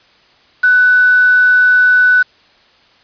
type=tone with quantisation; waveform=sine; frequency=1492 Hz; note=F#6; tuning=14 cents sharp; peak=-6 dBFS; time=0.63-2.23 s; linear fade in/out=10 ms; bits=4; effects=white hiss -49 dBFS RMS until 3.03 s + resampled to 11025 Hz